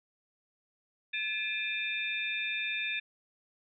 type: tone cluster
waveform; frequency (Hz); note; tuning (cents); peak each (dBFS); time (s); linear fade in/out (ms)
sine; 1727 / 2405 / 2612 / 3615; A6 / D7 / E7 / A7; -33 / +41 / -17 / +46; -38 / -34 / -39 / -38; 1.13-3; 10
effects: none